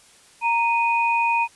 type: tone pair together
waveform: sine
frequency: 930 / 2483 Hz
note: A#5 / D#7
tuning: -4 / -4 cents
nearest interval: octave + perfect fourth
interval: 1700 cents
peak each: -19 / -22 dBFS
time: 0.41-1.48 s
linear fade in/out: 50 ms
effects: white hiss -52 dBFS RMS until 1.55 s + resampled to 24000 Hz